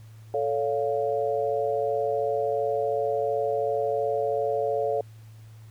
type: chord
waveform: sine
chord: A augmented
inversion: none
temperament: equal with one note detuned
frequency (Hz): 440 / 562.8 / 698.5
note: A4 / C#5 / E#5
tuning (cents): 0 / +26 / 0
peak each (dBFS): -27 / -27 / -29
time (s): 0.34-5.01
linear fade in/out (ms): 2
effects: added 110 Hz sine -44 dBFS peak until 5.7 s + pink hiss -60 dBFS RMS until 5.7 s